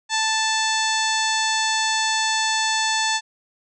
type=harmonic tone with a mistuned harmonic; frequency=880 Hz; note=A5; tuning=in tune; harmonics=1 / 2 / 3 / 4 / 5 / 6 / 7 / 8 / 9; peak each=-24 / -25 / -30 / -27 / -28 / -33 / -30 / -32 / -32 dBFS; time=0.09-3.21 s; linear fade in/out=50 ms; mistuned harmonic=8; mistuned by=-42 cents; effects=none